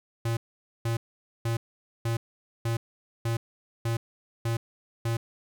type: tone bursts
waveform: square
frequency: 115.4 Hz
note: A#2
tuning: 17 cents flat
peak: -26 dBFS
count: 9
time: 0.25-5.17 s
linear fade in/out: 5 ms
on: 120 ms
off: 480 ms
effects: none